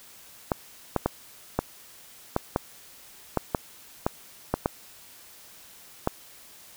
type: clicks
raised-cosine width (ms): 1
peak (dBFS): -8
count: 12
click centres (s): 0.518 / 0.963 / 1.06 / 1.59 / 2.364 / 2.561 / 3.373 / 3.548 / 4.065 / 4.54 / 4.659 / 6.074
effects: white hiss -50 dBFS RMS until 6.76 s